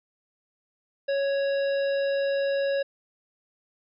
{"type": "harmonic tone with a mistuned harmonic", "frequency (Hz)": 554.4, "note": "C#5", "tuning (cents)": 0, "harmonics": [1, 3, 5, 7, 9], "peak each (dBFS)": [-23, -35, -42, -42, -47], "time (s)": [1.08, 2.83], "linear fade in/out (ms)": 10, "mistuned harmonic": 9, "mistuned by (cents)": 15, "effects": []}